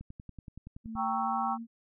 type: click train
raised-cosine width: 5 ms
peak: -32 dBFS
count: 11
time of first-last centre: 0.01-0.953 s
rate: 10.6 Hz
type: tone with pitch glide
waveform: sine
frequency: 223.5 to 230 Hz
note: A3 to A#3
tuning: +27 to -23 cents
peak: -37 dBFS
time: 0.84-1.67 s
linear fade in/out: 50 ms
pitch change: +50 cents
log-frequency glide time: 0.98-1.38 s
type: chord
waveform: sine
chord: G diminished seventh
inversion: none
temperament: equal with one note detuned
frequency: 784 / 927.5 / 1108.7 / 1318.5 Hz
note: G5 / Bb5 / Db6 / Fb6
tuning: 0 / -9 / 0 / 0 cents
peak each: -31 / -37 / -34 / -36 dBFS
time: 0.95-1.58 s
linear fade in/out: 50 ms
effects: none